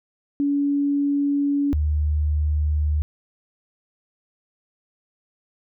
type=tone pair in turn; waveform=sine; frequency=284.3 / 75.3 Hz; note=C#4 / D2; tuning=+44 / +44 cents; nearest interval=octave + major seventh; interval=2300 cents; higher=first; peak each=-18 / -18 dBFS; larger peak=neither; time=0.4-1.73 / 1.73-3.02 s; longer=first; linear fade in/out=0 ms; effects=none